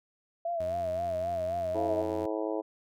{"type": "tone with vibrato", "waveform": "sine", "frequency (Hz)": 661, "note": "E5", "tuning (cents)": 5, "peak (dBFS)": -29, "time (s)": [0.45, 2.02], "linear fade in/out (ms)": 5, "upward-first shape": "sine", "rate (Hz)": 3.8, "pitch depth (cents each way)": 83}
{"type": "tone", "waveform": "sawtooth", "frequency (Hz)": 88.6, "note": "F2", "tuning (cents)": 25, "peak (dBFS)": -37, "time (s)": [0.6, 2.26], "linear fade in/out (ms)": 5}
{"type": "harmonic tone", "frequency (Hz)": 108.1, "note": "A2", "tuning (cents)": -30, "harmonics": [3, 4, 5, 6, 7, 8, 9], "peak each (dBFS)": [-34, -35, -36, -37, -43, -44, -45], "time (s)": [1.74, 2.62], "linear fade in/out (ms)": 20}
{"effects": []}